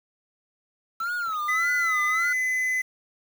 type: tone with vibrato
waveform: triangle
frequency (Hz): 1318.5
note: E6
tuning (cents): 0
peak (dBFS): -24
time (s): 1-2.33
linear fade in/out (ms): 5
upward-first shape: sine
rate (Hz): 1.7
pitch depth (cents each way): 160
type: tone with pitch glide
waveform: triangle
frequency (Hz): 2005 to 2020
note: B6 to B6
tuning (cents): +26 to +39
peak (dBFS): -21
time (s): 1.48-2.82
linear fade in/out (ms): 10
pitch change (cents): +13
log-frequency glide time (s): 1.64-2.19
effects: 7-bit